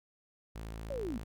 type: tone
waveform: sawtooth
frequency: 55 Hz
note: A1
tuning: in tune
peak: -37 dBFS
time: 0.55-1.24 s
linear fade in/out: 10 ms
type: linear sweep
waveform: sine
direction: down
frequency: 585 to 207.5 Hz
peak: -35 dBFS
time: 0.9-1.18 s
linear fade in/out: 5 ms
effects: none